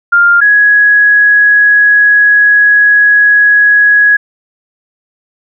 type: tone pair in turn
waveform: sine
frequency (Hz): 1400 / 1670.4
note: F6 / G#6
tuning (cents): +4 / +10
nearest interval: minor third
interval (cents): 306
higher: second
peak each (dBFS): -3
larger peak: neither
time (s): 0.12-0.41 / 0.41-4.17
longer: second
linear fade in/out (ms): 10
effects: none